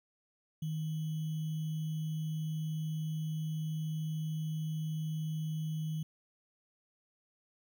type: tone with sample-and-hold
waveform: sine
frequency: 156.8 Hz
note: D#3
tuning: 14 cents sharp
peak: -33 dBFS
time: 0.62-6.03 s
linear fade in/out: 5 ms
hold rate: 3150 Hz
effects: none